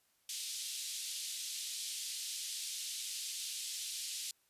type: band-pass noise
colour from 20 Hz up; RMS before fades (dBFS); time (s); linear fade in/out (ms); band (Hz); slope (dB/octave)
pink; -42; 0.29-4.31; 2; 3300 to 11000; 24
effects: white hiss -74 dBFS RMS until 4.49 s + resampled to 32000 Hz